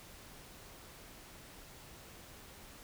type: silence
effects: pink hiss -54 dBFS RMS until 2.83 s